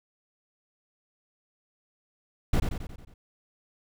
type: noise with echo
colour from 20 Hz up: brown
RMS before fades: -21 dBFS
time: 2.53-2.6 s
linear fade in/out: 5 ms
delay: 90 ms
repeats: 6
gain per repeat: -5 dB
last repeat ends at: 3.14 s
effects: none